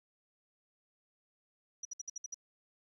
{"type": "tone bursts", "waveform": "sine", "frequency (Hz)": 5840, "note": "F#8", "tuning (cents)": -24, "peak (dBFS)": -38, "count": 7, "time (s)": [1.83, 2.344], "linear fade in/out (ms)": 5, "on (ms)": 22, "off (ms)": 60, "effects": ["12-bit"]}